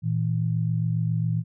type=tone pair together; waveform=sine; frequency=114.74 / 162.1 Hz; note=A#2 / E3; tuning=-27 / -29 cents; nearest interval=tritone; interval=598 cents; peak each=-24 / -25 dBFS; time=0.02-1.44 s; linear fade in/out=50 ms; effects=none